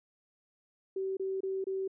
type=tone bursts; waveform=sine; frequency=383.5 Hz; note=G4; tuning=38 cents flat; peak=-31 dBFS; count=4; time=0.96-1.878 s; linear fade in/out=5 ms; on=210 ms; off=26 ms; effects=none